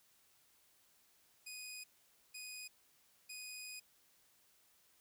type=tone bursts at uneven times; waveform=15% pulse; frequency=2489 Hz; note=D#7; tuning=in tune; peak=-40 dBFS; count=3; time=1.46-1.84 / 2.34-2.68 / 3.29-3.8 s; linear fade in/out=10 ms; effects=white hiss -71 dBFS RMS until 5 s